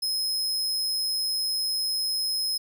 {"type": "tone", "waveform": "40% pulse", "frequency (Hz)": 5130, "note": "E8", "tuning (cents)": -48, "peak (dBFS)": -24, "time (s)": [0.02, 2.58], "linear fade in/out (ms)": 10, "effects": []}